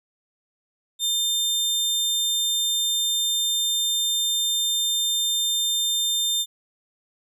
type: tone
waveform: sawtooth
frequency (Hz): 3600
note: A7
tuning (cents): +39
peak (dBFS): -18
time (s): 0.99-6.46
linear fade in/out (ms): 50
effects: none